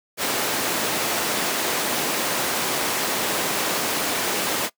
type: high-pass noise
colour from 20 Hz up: pink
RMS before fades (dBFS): -24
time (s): 0.17-4.7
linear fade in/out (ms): 50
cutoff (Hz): 290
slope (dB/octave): 12
effects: noise-tail reverb RT60 0.1 s tail -21 dB re dry